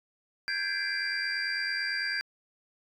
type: tone cluster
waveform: sine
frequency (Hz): 1578 / 1667 / 2055 / 2348 / 4738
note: G6 / G#6 / C7 / D7 / D8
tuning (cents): +11 / +6 / -32 / -1 / +14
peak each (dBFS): -32 / -34 / -39 / -38 / -33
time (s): 0.48-2.21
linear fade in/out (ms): 0
effects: tanh soft clip ceiling -22 dBFS